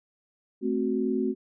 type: chord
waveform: sine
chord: F# diminished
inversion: first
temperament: equal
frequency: 220 / 261.6 / 370 Hz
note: A3 / C4 / F#4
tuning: 0 / 0 / 0 cents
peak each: -29 / -28 / -28 dBFS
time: 0.61-1.35 s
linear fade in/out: 50 ms
effects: none